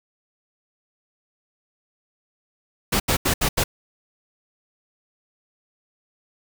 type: noise bursts at uneven times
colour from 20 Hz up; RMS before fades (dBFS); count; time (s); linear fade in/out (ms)
pink; -20; 5; 2.92-3 / 3.08-3.17 / 3.25-3.34 / 3.41-3.49 / 3.57-3.64; 10
effects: none